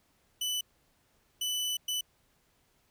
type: tone bursts at uneven times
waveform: sawtooth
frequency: 2987 Hz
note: F#7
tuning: 16 cents sharp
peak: -27 dBFS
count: 3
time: 0.41-0.61 / 1.41-1.77 / 1.88-2.01 s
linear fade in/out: 5 ms
effects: pink hiss -70 dBFS RMS until 2.9 s